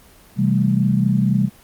sine chord, A minor seventh, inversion first, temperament equal, 130.81 / 164.81 / 196 / 220 Hz, C3 / E3 / G3 / A3, 0 / 0 / 0 / 0 cents, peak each -19 / -23 / -17 / -23 dBFS, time 0.36-1.5 s, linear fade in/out 50 ms, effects pink hiss -48 dBFS RMS until 1.63 s + Opus 24 kbps

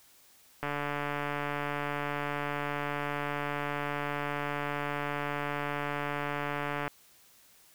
click train, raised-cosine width 0.5 ms, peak -18 dBFS, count 907, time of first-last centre 0.63-6.878 s, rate 145 Hz, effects white hiss -60 dBFS RMS until 7.74 s

